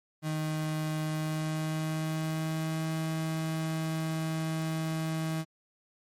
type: tone with pitch glide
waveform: 35% pulse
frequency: 155.56 to 159.84 Hz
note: D#3 to D#3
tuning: 0 to +47 cents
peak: -28 dBFS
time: 0.22-5.45 s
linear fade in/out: 50 ms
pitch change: +47 cents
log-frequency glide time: 1.09-2.89 s
effects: MP3 64 kbps